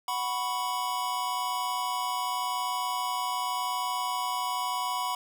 square chord, F# suspended fourth, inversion none, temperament equal, 740 / 987.8 / 1108.7 Hz, F#5 / B5 / C#6, 0 / 0 / 0 cents, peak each -36 / -31 / -36 dBFS, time 0.08-5.15 s, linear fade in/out 2 ms, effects none

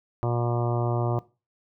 harmonic tone, 119.5 Hz, A#2, 43 cents sharp, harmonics 1 / 2 / 3 / 4 / 5 / 6 / 7 / 8 / 9 / 10, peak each -25 / -38 / -30 / -38 / -34 / -35 / -40 / -37 / -40 / -40 dBFS, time 0.23-1.19 s, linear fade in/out 0 ms, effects noise-tail reverb RT60 0.3 s tail -19 dB re dry

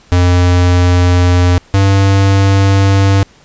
square tone pair in turn, 89 / 97.93 Hz, F2 / G2, +33 / -1 cents, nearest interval major second, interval 166 cents, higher second, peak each -7 dBFS, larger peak neither, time 0.12-1.58 / 1.74-3.23 s, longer second, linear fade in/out 0 ms, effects pink hiss -45 dBFS RMS until 3.44 s + resampled to 16000 Hz

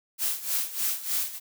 blue noise with tremolo, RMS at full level -26 dBFS, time 0.18-1.4 s, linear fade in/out 50 ms, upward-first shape sine, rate 3.3 Hz, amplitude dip 80%, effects none

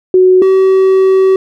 sine / triangle tone pair in turn, 370 / 380.8 Hz, F#4 / F#4, 0 / +50 cents, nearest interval unison, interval 50 cents, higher second, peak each -3 dBFS, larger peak neither, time 0.14-0.42 / 0.42-1.36 s, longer second, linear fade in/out 2 ms, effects none

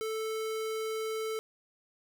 square tone, 440 Hz, A4, in tune, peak -33 dBFS, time 0.01-1.39 s, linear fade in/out 0 ms, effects none

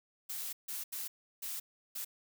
blue noise bursts at uneven times, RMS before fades -40 dBFS, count 5, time 0.29-0.53 / 0.68-0.84 / 0.92-1.08 / 1.42-1.6 / 1.95-2.05 s, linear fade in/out 10 ms, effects none

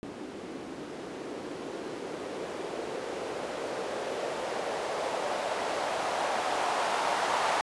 violet noise with low-pass filter sweep, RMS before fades -33 dBFS, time 0.03-7.61 s, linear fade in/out 0 ms, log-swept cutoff 290 to 840 Hz, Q 2, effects resampled to 24000 Hz

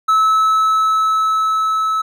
triangle tone with level ramp, 1300 Hz, E6, 24 cents flat, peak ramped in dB -8 to -13 dBFS, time 0.08-2.02 s, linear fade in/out 10 ms, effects none

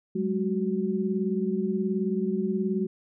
sine tone cluster, 189.5 / 208.2 / 371.9 Hz, F#3 / G#3 / F#4, +42 / +5 / +9 cents, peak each -29 / -28 / -29 dBFS, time 0.15-2.87 s, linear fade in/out 10 ms, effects none

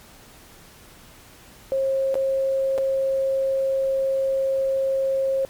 sine tone with dropouts, 537 Hz, C5, 45 cents sharp, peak -19 dBFS, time 1.72-5.45 s, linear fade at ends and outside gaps 0 ms, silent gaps 2.143-2.154 / 2.779-2.784 s, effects pink hiss -48 dBFS RMS until 5.49 s + MP3 96 kbps

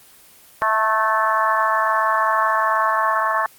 harmonic tone with a mistuned harmonic, 218.6 Hz, A3, 11 cents flat, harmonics 3 / 4 / 5 / 6 / 7 / 8, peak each -24 / -23 / -18 / -25 / -25 / -24 dBFS, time 0.62-3.46 s, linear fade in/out 0 ms, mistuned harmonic 4, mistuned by +20 cents, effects white hiss -48 dBFS RMS until 3.58 s + Opus 24 kbps

